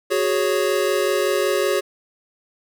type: chord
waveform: square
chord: F# suspended second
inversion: none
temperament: equal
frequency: 370 / 415.3 / 554.4 Hz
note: F#4 / G#4 / C#5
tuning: 0 / 0 / 0 cents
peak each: -23 dBFS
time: 0.1-1.81 s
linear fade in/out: 20 ms
effects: none